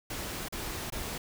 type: noise with dropouts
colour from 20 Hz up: pink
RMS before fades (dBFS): -37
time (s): 0.1-1.18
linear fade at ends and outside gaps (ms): 5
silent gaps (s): 0.485-0.524 / 0.902-0.922
effects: none